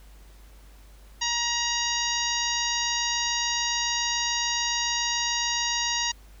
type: harmonic tone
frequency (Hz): 947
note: A#5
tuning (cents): +27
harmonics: 1 / 2 / 3 / 4 / 5 / 6 / 7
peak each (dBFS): -32 / -32 / -32 / -32 / -32 / -32 / -32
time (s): 1.21-6.12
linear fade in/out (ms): 10
effects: added 50 Hz sine -47 dBFS peak until 6.4 s + pink hiss -57 dBFS RMS until 6.4 s